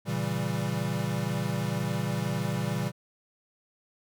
square chord, A# diminished seventh, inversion none, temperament equal, 116.54 / 138.59 / 164.81 / 196 Hz, A#2 / C#3 / E3 / G3, 0 / 0 / 0 / 0 cents, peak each -34 dBFS, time 0.05-2.92 s, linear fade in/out 50 ms, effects none

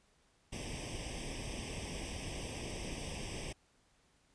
pink noise with comb filter, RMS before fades -42 dBFS, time 0.52-3.53 s, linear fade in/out 10 ms, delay 0.36 ms, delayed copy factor +1, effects pink hiss -71 dBFS RMS until 4.34 s + resampled to 22050 Hz

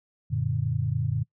sine chord, Gb augmented, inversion none, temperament equal, 92.5 / 116.54 / 146.83 Hz, Gb2 / Bb2 / D3, 0 / 0 / 0 cents, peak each -31 / -27 / -28 dBFS, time 0.3-1.24 s, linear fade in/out 20 ms, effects noise-tail reverb RT60 0.1 s tail -23 dB re dry

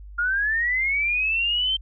sine linear sweep, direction up, 1396.9 to 3136 Hz, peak -20 dBFS, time 0.18-1.77 s, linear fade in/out 10 ms, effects added 50 Hz sine -38 dBFS peak until 1.81 s

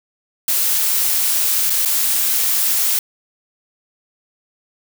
blue noise with dropouts, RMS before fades -17 dBFS, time 0.48-2.99 s, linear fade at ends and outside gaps 2 ms, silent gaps 1.698-1.702 / 1.851-1.857 s, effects none

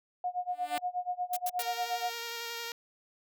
sine tone with tremolo, 721 Hz, F#5, 45 cents flat, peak -28 dBFS, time 0.24-2.1 s, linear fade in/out 2 ms, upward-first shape sine, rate 8.4 Hz, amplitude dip 95%
5% pulse tone with exponential growth, 296.7 Hz, D4, 18 cents sharp, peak -21 dBFS, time 0.48-0.78 s, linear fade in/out 0 ms, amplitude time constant 65 ms
blue noise bursts, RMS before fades -36 dBFS, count 3, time 1.33-1.627 s, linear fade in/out 5 ms, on 37 ms, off 93 ms
5% pulse tone with vibrato, 466.2 Hz, A#4, in tune, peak -25 dBFS, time 1.59-2.72 s, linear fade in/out 2 ms, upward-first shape square, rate 11 Hz, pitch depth 12 cents each way
effects none

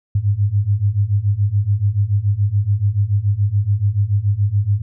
sine beating tone pair, 98 / 105 Hz, G2 / G#2, 0 / +19 cents, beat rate 7 Hz, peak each -18 / -16 dBFS, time 0.15-4.82 s, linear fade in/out 5 ms, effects none

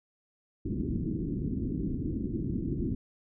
white low-pass noise, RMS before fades -32 dBFS, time 0.65-2.95 s, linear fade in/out 5 ms, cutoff 340 Hz, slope 48 dB/octave, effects none

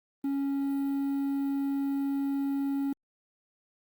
triangle tone with quantisation, 277.2 Hz, C#4, in tune, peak -25 dBFS, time 0.24-2.93 s, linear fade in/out 5 ms, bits 9, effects Opus 24 kbps

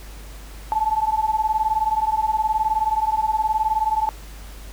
sine beating tone pair, 861 / 880 Hz, A5 / A5, -38 / 0 cents, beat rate 19 Hz, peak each -21 dBFS, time 0.72-4.09 s, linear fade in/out 0 ms, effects added 50 Hz sine -36 dBFS peak until 4.72 s + pink hiss -44 dBFS RMS until 4.72 s

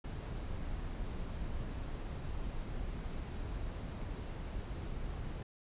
brown noise, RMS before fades -40 dBFS, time 0.04-5.43 s, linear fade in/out 5 ms, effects resampled to 8000 Hz

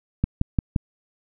click train, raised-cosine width 5 ms, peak -7 dBFS, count 4, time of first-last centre 0.24-0.762 s, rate 5.75 Hz, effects none

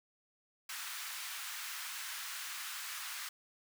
pink high-pass noise, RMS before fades -43 dBFS, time 0.69-3.29 s, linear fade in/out 5 ms, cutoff 1200 Hz, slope 24 dB/octave, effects none

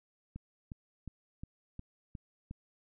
click train, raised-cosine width 5 ms, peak -30 dBFS, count 7, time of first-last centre 0.36-2.511 s, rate 2.79 Hz, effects none

